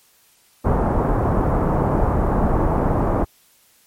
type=low-pass noise; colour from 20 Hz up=pink; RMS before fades=-18 dBFS; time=0.64-3.25 s; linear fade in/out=20 ms; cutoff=1100 Hz; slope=24 dB/octave; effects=white hiss -56 dBFS RMS until 3.86 s + MP3 64 kbps